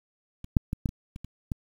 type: clicks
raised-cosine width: 5 ms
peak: -27 / -6 / -16 / -13 / -22 / -27 / -27 / -17 dBFS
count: 8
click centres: 0.444 / 0.568 / 0.731 / 0.858 / 0.891 / 1.161 / 1.246 / 1.518 s
effects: 8-bit